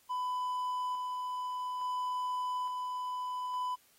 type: tone with tremolo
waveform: triangle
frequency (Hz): 1000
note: B5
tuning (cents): +21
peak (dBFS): -30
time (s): 0.09-3.76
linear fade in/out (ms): 20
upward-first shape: square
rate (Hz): 0.58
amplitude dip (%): 25
effects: white hiss -66 dBFS RMS until 3.98 s + AAC 48 kbps